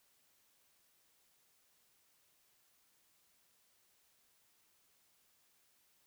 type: silence
effects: white hiss -73 dBFS RMS until 6.06 s